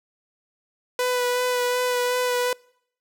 sawtooth tone with vibrato, 495.5 Hz, B4, 6 cents sharp, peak -17 dBFS, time 0.99-2.53 s, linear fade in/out 2 ms, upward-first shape sine, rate 2.7 Hz, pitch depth 16 cents each way, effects noise-tail reverb RT60 0.7 s tail -26 dB re dry

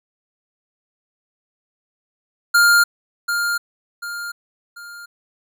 square tone with echo, 1405 Hz, F6, 10 cents sharp, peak -11 dBFS, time 2.54-2.84 s, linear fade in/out 10 ms, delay 740 ms, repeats 3, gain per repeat -8 dB, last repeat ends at 5.06 s, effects none

